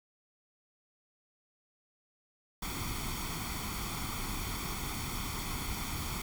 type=noise with comb filter; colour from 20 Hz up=pink; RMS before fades=-37 dBFS; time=2.62-6.22 s; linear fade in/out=5 ms; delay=0.89 ms; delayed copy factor=+0.7; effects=none